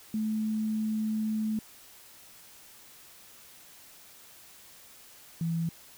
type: tone pair in turn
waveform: sine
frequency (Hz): 217 / 165.91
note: A3 / E3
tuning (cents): -24 / +11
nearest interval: perfect fourth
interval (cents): 465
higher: first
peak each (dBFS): -27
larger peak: neither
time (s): 0.14-1.59 / 5.41-5.69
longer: first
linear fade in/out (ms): 2
effects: white hiss -53 dBFS RMS until 5.97 s

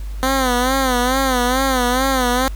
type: tone with vibrato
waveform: 10% pulse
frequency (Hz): 256.5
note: C4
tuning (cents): -34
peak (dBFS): -7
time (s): 0.23-2.48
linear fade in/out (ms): 0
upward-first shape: sine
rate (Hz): 2.3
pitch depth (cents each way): 90
effects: added 50 Hz sine -24 dBFS peak until 2.55 s + pink hiss -45 dBFS RMS until 2.55 s

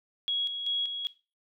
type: tone with tremolo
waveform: sine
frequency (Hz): 3322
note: G#7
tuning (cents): 0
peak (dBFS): -26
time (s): 0.28-1.07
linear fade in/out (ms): 0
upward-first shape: square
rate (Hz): 2.6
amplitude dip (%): 50
effects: noise-tail reverb RT60 0.3 s tail -17 dB re dry

